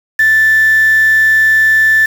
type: tone with quantisation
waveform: sine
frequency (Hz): 1760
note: A6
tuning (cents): 0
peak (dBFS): -6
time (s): 0.19-2.06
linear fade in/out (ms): 5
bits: 4
effects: none